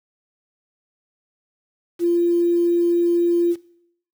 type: tone with quantisation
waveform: sine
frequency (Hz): 344.5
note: F4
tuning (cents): -24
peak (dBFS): -15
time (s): 1.99-3.56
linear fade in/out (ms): 50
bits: 7
effects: noise-tail reverb RT60 0.7 s tail -18 dB re dry